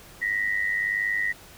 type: tone pair together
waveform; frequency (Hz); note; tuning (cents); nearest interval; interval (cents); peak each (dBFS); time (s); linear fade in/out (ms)
sine; 1869.6 / 1971; A#6 / B6; +5 / -4; minor second; 91; -26; 0.21-1.33; 20
effects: pink hiss -48 dBFS RMS until 1.57 s